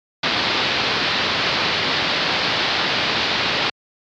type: low-pass noise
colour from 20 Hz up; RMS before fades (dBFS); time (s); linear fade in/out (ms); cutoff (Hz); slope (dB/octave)
white; -20; 0.23-3.7; 5; 4600; 48
effects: high-pass 100 Hz 12 dB/octave + MP3 96 kbps